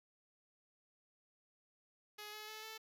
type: tone with pitch steps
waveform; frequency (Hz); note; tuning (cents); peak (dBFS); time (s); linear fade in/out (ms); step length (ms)
5% pulse; 420 / 426.6 / 433.3 / 440.1; G#4 / G#4 / A4 / A4; +19 / +46 / -27 / 0; -36; 2.18-2.78; 10; 150
effects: none